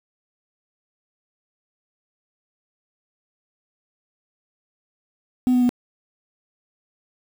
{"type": "tone with pitch steps", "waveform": "sine", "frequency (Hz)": [251.8, 248.6, 245.5], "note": ["B3", "B3", "B3"], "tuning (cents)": [34, 12, -10], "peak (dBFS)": -12, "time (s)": [5.47, 5.692], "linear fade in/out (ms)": 0, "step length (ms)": 74, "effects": ["tanh soft clip ceiling -13 dBFS", "7-bit"]}